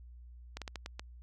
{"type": "slowing click train", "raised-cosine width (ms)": 0.2, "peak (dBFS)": -23, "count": 6, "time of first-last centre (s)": [0.57, 0.995], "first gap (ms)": 47, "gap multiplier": 1.3, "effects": ["added 60 Hz sine -49 dBFS peak until 1.22 s"]}